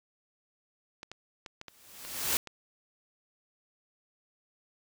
clicks, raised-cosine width 0.2 ms, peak -25 dBFS, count 8, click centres 1.031 / 1.116 / 1.462 / 1.614 / 1.683 / 2.05 / 2.324 / 2.473 s
white noise with exponential growth, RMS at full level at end -26 dBFS, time 1.68-2.37 s, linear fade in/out 1 ms, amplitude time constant 150 ms
effects none

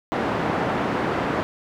pink band-pass noise, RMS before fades -24 dBFS, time 0.12-1.43 s, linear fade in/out 0 ms, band 170 to 1500 Hz, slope 12 dB/octave, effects none

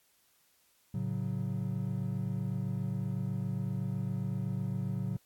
triangle chord, F# minor, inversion first, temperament just, 111 / 138.75 / 185 Hz, A2 / C#3 / F#3, +16 / +2 / 0 cents, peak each -34 dBFS, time 0.94-5.17 s, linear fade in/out 5 ms, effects white hiss -69 dBFS RMS until 5.25 s + AAC 64 kbps

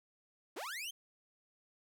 sawtooth linear sweep, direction up, 249.4 to 3216 Hz, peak -37 dBFS, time 0.56-0.91 s, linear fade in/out 10 ms, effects none

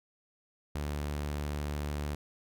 sawtooth tone, 73.42 Hz, D2, in tune, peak -29 dBFS, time 0.75-2.15 s, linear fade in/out 5 ms, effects none

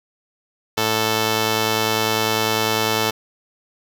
5% pulse tone pair together, 110 / 440 Hz, A2 / A4, 0 / 0 cents, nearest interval 2 octaves, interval 2400 cents, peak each -10 dBFS, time 0.77-3.11 s, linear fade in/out 10 ms, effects none

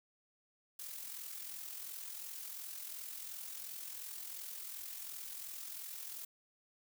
blue noise with amplitude modulation, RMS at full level -44 dBFS, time 0.79-6.25 s, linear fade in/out 5 ms, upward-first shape sine, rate 42.8 Hz, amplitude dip 50%, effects none

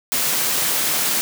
white high-pass noise, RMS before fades -20 dBFS, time 0.12-1.21 s, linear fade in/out 0 ms, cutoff 120 Hz, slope 24 dB/octave, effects none

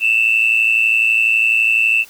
sine tone with amplitude modulation, 2663 Hz, E7, 17 cents sharp, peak -7 dBFS, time 0-2.05 s, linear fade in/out 50 ms, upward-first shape sine, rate 112 Hz, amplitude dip 75%, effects tanh soft clip ceiling -5 dBFS + white hiss -43 dBFS RMS until 2.09 s

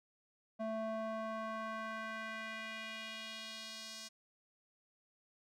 square tone with band-pass filter sweep, 220.9 Hz, A3, 7 cents sharp, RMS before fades -43 dBFS, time 0.59-4.09 s, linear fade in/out 20 ms, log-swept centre 580 to 5500 Hz, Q 1.7, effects none

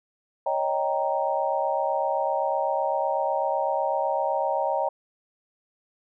sine chord, Eb dominant seventh, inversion third, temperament equal, 554.4 / 622.3 / 784 / 932.3 Hz, Db5 / Eb5 / G5 / Bb5, 0 / 0 / 0 / 0 cents, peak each -28 dBFS, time 0.46-4.89 s, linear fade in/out 5 ms, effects none

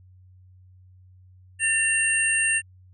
sine tone cluster, 1788 / 2744 / 8730 Hz, A6 / F7 / C#9, +27 / -31 / -28 cents, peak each -24 dBFS, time 1.59-2.62 s, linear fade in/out 50 ms, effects added 92 Hz sine -49 dBFS peak until 2.93 s

